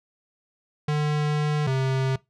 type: tone pair in turn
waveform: square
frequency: 149.8 / 132.6 Hz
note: D3 / C3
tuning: +35 / +23 cents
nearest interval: major second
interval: 212 cents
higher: first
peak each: -22 dBFS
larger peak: neither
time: 0.88-1.67 / 1.67-2.16 s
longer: first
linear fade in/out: 5 ms
effects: noise-tail reverb RT60 0.2 s tail -21 dB re dry + low-pass 5000 Hz 12 dB/octave